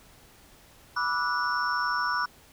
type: tone cluster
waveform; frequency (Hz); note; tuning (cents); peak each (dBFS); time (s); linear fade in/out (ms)
sine; 983 / 1172 / 1313 / 1466 / 5420; B5 / D6 / E6 / F#6 / E8; -8 / -4 / -7 / -16 / +47; -31 / -30 / -35 / -29 / -37; 0.96-2.26; 10
effects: pink hiss -55 dBFS RMS until 2.52 s

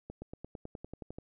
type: accelerating click train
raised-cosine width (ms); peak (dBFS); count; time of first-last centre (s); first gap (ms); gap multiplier
2; -29; 12; 0.1-1.185; 120; 0.96
effects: none

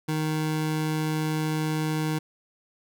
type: tone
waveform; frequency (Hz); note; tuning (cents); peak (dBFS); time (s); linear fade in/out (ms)
25% pulse; 155.56; D#3; 0; -21; 0.08-2.19; 10
effects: none

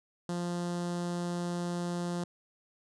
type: tone with notch filter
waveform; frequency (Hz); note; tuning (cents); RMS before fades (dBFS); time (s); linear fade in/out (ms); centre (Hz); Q
sawtooth; 174.61; F3; 0; -34; 0.29-2.24; 2; 2300; 1.1
effects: resampled to 22050 Hz

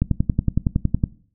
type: click train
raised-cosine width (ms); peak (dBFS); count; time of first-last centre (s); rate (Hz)
5; -5; 12; 0.02-1.039; 10.8
effects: noise-tail reverb RT60 0.5 s tail -19 dB re dry

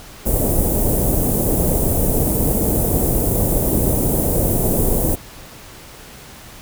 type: band-stop noise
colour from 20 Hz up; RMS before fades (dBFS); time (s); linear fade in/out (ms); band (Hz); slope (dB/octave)
pink; -17; 0.25-5.16; 20; 640 to 9600; 24
effects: pink hiss -39 dBFS RMS until 6.61 s

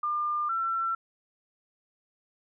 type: tone pair in turn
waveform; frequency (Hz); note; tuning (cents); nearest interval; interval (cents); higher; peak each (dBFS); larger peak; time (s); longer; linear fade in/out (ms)
sine; 1200 / 1347; D6 / E6; +37 / +37; major second; 200; second; -26; neither; 0.03-0.49 / 0.49-0.95; neither; 5
effects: none

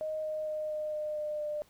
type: tone with pitch steps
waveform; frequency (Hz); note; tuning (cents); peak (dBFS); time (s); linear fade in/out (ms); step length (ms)
sine; 622.3 / 618.4 / 614.4 / 610.6 / 606.7 / 602.8 / 599; D#5 / D#5 / D#5 / D#5 / D#5 / D5 / D5; 0 / -11 / -22 / -33 / -44 / +45 / +34; -32; 0.01-1.62; 0; 230
effects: pink hiss -64 dBFS RMS until 1.69 s

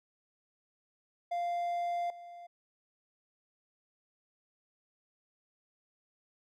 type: tone with level steps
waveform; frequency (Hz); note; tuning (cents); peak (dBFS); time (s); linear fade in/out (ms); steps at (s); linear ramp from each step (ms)
triangle; 696; F5; -6; -29 / -44; 1.31-2.47; 10; 2.1; 2
effects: none

